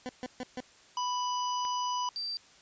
20% pulse tone bursts, 252.2 Hz, B3, 36 cents sharp, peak -30 dBFS, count 4, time 0.06-0.604 s, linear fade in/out 0 ms, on 31 ms, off 140 ms
harmonic tone, 990 Hz, B5, 4 cents sharp, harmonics 1 / 3 / 5 / 6, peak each -30 / -40 / -43 / -43 dBFS, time 0.97-2.09 s, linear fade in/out 2 ms
click, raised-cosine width 0.3 ms, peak -29 dBFS, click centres 1.651 s
sine tone, 4678 Hz, D8, 8 cents flat, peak -33 dBFS, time 2.16-2.37 s, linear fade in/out 0 ms
effects white hiss -58 dBFS RMS until 2.61 s + resampled to 16000 Hz

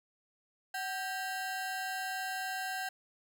40% pulse ring-modulated tone, 1169 Hz, D6, 8 cents flat, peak -31 dBFS, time 0.74-2.89 s, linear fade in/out 5 ms, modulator 415 Hz, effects none

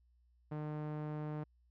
sawtooth tone with low-pass filter, 151.4 Hz, D#3, 47 cents flat, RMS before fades -41 dBFS, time 0.51-1.44 s, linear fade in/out 10 ms, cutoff 1200 Hz, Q 0.68, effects added 60 Hz sine -67 dBFS peak until 1.7 s

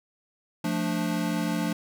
square chord, D minor, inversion first, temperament equal, 174.61 / 220 / 293.7 Hz, F3 / A3 / D4, 0 / 0 / 0 cents, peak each -30 / -31 / -31 dBFS, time 0.64-1.73 s, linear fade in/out 5 ms, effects none

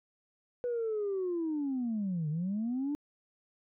sine linear two-way sweep, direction down then up, 493.9 to 146.83 to 298.6 Hz, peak -29 dBFS, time 0.64-2.95 s, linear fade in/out 0 ms, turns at 2.29 s, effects tanh soft clip ceiling -27 dBFS

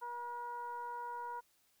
sine tone with frequency modulation, 959 Hz, A#5, 49 cents sharp, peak -40 dBFS, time 0.01-1.41 s, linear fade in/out 20 ms, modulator 479 Hz, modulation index 0.56, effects white hiss -73 dBFS RMS until 1.8 s

